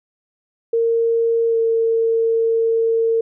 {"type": "tone with pitch glide", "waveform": "sine", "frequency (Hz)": [460, 454.7], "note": ["A#4", "A#4"], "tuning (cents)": [-23, -43], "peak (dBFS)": -14, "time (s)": [0.73, 3.21], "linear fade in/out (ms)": 5, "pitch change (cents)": -20, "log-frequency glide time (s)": [1.48, 1.57], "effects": []}